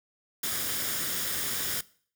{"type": "noise with comb filter", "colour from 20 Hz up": "white", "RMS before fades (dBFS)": -31, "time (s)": [0.43, 1.81], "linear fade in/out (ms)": 5, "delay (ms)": 0.58, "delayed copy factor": 0.5, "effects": ["noise-tail reverb RT60 0.5 s tail -21 dB re dry", "high-pass 60 Hz 12 dB/octave"]}